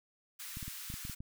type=high-pass noise; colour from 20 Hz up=white; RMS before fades=-45 dBFS; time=0.39-1.15 s; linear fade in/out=10 ms; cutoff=1200 Hz; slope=24 dB/octave
type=clicks; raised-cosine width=5 ms; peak=-31 dBFS; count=8; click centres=0.571 / 0.628 / 0.68 / 0.901 / 0.94 / 1.051 / 1.097 / 1.205 s
effects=none